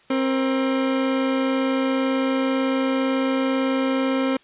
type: tone pair together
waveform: 30% pulse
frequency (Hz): 265.6 / 473.2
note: C4 / A#4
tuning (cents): +26 / +26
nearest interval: minor seventh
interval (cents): 1000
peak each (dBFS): -17 / -28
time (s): 0.1-4.37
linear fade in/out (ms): 5
effects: white hiss -55 dBFS RMS until 4.43 s + resampled to 8000 Hz